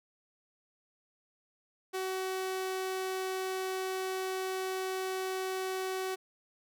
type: tone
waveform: sawtooth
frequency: 376.7 Hz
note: F#4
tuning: 31 cents sharp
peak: -29 dBFS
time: 1.93-6.16 s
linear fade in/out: 20 ms
effects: none